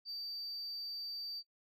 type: tone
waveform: sine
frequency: 4637 Hz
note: D8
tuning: 23 cents flat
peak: -38 dBFS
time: 0.05-1.43 s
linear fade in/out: 50 ms
effects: noise-tail reverb RT60 0.1 s tail -19 dB re dry + tanh soft clip ceiling -38 dBFS